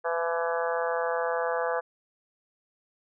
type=harmonic tone with a mistuned harmonic; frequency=167.4 Hz; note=E3; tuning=27 cents sharp; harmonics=3 / 4 / 5 / 6 / 7 / 8 / 9 / 10; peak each=-29 / -32 / -34 / -37 / -35 / -42 / -37 / -38 dBFS; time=0.04-1.81 s; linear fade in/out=20 ms; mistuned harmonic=5; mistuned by=+29 cents; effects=none